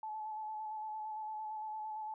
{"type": "tone with vibrato", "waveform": "sine", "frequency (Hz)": 863, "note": "A5", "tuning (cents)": -34, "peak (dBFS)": -39, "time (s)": [0.03, 2.14], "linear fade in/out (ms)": 2, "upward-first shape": "square", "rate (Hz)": 8.8, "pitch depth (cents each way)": 19, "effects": []}